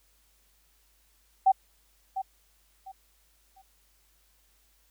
sine tone with echo, 770 Hz, G5, 31 cents flat, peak -16 dBFS, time 1.46-1.52 s, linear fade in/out 10 ms, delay 700 ms, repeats 3, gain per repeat -12 dB, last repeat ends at 3.62 s, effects added 50 Hz sine -67 dBFS peak until 4.9 s + white hiss -67 dBFS RMS until 4.9 s

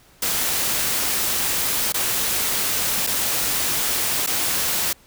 white noise with dropouts, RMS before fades -22 dBFS, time 0.22-4.93 s, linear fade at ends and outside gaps 5 ms, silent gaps 1.923-1.942 / 3.067-3.071 / 4.264-4.272 s, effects pink hiss -53 dBFS RMS until 5.06 s

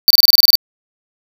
square tone bursts, 4575 Hz, D8, 46 cents flat, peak -5 dBFS, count 10, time 0.08-0.554 s, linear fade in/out 0 ms, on 24 ms, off 26 ms, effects none

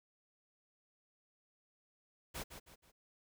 pink noise with echo, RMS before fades -43 dBFS, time 2.34-2.44 s, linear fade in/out 20 ms, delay 160 ms, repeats 3, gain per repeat -8 dB, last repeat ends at 2.92 s, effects none

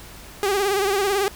sawtooth tone with vibrato, 397 Hz, G4, 22 cents sharp, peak -15 dBFS, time 0.43-1.28 s, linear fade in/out 0 ms, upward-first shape sine, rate 18 Hz, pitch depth 78 cents each way, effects added 50 Hz sine -47 dBFS peak until 1.35 s + pink hiss -42 dBFS RMS until 1.35 s

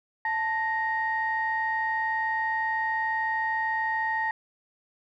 sine tone pair together, 881 / 1866.8 Hz, A5 / A#6, +2 / +2 cents, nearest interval octave + minor second, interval 1300 cents, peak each -27 dBFS, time 0.25-4.31 s, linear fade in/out 2 ms, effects tanh soft clip ceiling -17 dBFS

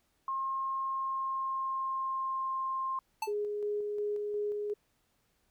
sine tone with pitch glide, 1070 to 1057.7 Hz, C6 to C6, +38 to +18 cents, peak -31 dBFS, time 0.28-2.99 s, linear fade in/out 2 ms, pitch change -20 cents, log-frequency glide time 0.83-2.56 s
square tone with exponential decay, 880 Hz, A5, in tune, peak -29 dBFS, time 3.22-3.34 s, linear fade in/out 5 ms, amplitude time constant 24 ms
sine tone with tremolo, 415.3 Hz, G#4, in tune, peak -30 dBFS, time 3.27-4.74 s, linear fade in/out 10 ms, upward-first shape square, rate 2.8 Hz, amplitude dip 25%
effects pink hiss -74 dBFS RMS until 5.5 s

